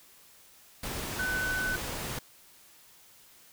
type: tone in noise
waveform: sine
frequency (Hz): 1505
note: F#6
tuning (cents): +29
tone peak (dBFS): -29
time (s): 1.19-1.76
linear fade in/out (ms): 5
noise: pink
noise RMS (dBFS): -36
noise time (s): 0.83-2.19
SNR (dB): +4
effects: white hiss -57 dBFS RMS until 3.52 s